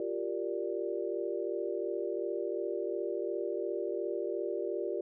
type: chord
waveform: sine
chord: G minor seventh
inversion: third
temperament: equal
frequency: 349.2 / 392 / 466.2 / 587.3 Hz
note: F4 / G4 / Bb4 / D5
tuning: 0 / 0 / 0 / 0 cents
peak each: -37 / -36 / -38 / -39 dBFS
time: 0-5.01 s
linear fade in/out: 2 ms
effects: none